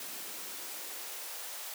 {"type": "noise with high-pass filter sweep", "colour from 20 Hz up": "white", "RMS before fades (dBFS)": -42, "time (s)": [0, 1.74], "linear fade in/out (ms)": 2, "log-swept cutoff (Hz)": [210, 690], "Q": 1.2, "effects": []}